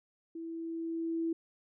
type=tone with level ramp; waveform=sine; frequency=329.6 Hz; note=E4; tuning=in tune; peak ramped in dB=-39 to -29 dBFS; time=0.35-1.33 s; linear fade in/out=5 ms; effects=none